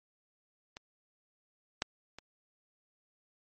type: clicks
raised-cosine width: 0.2 ms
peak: -27 / -13 / -28 dBFS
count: 3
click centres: 0.769 / 1.821 / 2.186 s
effects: MP3 32 kbps